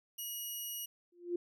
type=tone; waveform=5% pulse; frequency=2900 Hz; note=F#7; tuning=35 cents flat; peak=-31 dBFS; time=0.18-0.86 s; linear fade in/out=10 ms
type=tone with exponential growth; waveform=sine; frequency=349.7 Hz; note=F4; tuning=2 cents sharp; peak=-29 dBFS; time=1.12-1.36 s; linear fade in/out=5 ms; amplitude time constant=52 ms
effects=none